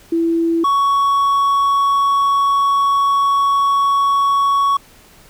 sine / triangle tone pair in turn, 332.6 / 1116.7 Hz, E4 / C#6, +16 / +12 cents, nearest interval octave + major sixth, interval 2096 cents, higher second, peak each -13 / -10 dBFS, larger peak second, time 0.12-0.64 / 0.64-4.77 s, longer second, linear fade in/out 5 ms, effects pink hiss -46 dBFS RMS until 5.29 s

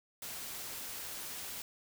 white noise, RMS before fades -43 dBFS, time 0.22-1.62 s, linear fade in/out 2 ms, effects none

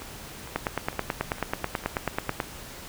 two click trains, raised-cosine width 0.5 ms, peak -24 / -10 dBFS, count 6 / 18, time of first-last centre 0.02-2.293 / 0.56-2.402 s, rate 2.2 / 9.23 Hz, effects pink hiss -42 dBFS RMS until 2.88 s

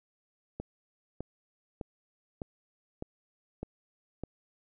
click train, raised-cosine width 2 ms, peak -23 dBFS, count 7, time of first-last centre 0.6-4.236 s, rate 1.65 Hz, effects none

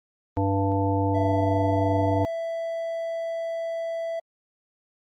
harmonic tone, 98 Hz, G2, in tune, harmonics 1 / 3 / 5 / 7 / 9, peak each -24 / -26 / -29 / -31 / -29 dBFS, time 0.37-2.25 s, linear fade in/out 0 ms
triangle tone, 663 Hz, E5, 10 cents sharp, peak -25 dBFS, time 1.14-4.2 s, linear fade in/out 10 ms
effects Opus 24 kbps

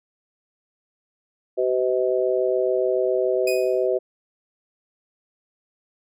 harmonic tone, 127.1 Hz, C3, 50 cents flat, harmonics 3 / 4 / 5, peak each -22 / -23 / -24 dBFS, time 1.57-3.99 s, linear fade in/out 20 ms
sawtooth tone with exponential decay, 2489 Hz, D#7, in tune, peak -21 dBFS, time 3.47-3.87 s, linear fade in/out 5 ms, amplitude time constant 85 ms
effects none

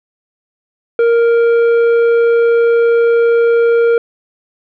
sine tone with tanh clipping, 466.2 Hz, A#4, in tune, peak -9 dBFS, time 0.99-3.98 s, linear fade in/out 2 ms, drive 8 dB, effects none

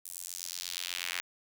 sawtooth tone with high-pass filter sweep, 88.3 Hz, F2, 20 cents sharp, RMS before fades -39 dBFS, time 0.05-1.21 s, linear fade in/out 5 ms, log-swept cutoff 9900 to 2000 Hz, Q 1.5, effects none

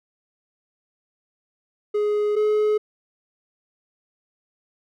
triangle tone pair in turn, 417.9 / 424.5 Hz, G#4 / G#4, +11 / +38 cents, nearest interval unison, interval 27 cents, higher second, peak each -17 / -15 dBFS, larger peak second, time 1.94-2.36 / 2.36-2.78 s, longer neither, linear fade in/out 10 ms, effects none

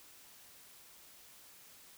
silence, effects white hiss -58 dBFS RMS until 1.97 s

